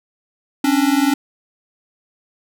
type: tone pair together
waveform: square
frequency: 270 / 290.3 Hz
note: C#4 / D4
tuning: -45 / -20 cents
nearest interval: minor second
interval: 125 cents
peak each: -17 dBFS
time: 0.64-1.14 s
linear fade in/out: 5 ms
effects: none